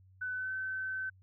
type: tone with pitch glide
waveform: sine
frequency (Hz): 1503 to 1531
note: F#6 to G6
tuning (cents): +27 to -41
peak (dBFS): -34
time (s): 0.21-1.1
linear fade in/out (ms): 10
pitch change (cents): +32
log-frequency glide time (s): 0.34-0.52
effects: added 94 Hz sine -58 dBFS peak until 1.22 s